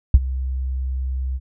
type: tone with ADSR envelope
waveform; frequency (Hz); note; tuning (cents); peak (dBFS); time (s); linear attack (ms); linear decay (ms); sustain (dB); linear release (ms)
sine; 65; C2; -11; -3; 0.14-1.4; 3; 41; -18; 43
effects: none